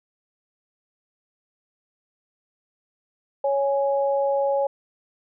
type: tone pair together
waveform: sine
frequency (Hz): 555.5 / 830.6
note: C#5 / G#5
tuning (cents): +4 / 0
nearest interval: perfect fifth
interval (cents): 696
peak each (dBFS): -20 / -26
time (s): 3.44-4.67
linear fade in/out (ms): 5
effects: none